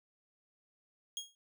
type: tone with exponential decay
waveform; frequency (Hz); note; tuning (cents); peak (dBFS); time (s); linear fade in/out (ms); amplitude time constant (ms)
25% pulse; 3277; G#7; -24; -31; 1.17-1.35; 1; 38
effects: none